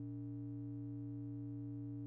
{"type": "ring-modulated tone", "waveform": "triangle", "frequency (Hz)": 86, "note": "F2", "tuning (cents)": -26, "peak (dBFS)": -38, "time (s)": [0, 2.06], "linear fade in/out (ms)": 0, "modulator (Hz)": 202, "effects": []}